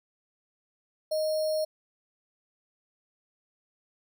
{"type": "tone with sample-and-hold", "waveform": "sine", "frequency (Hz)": 622.3, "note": "D#5", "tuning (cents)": 0, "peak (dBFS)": -25, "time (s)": [1.11, 1.65], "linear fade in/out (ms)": 10, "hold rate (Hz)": 4900, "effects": []}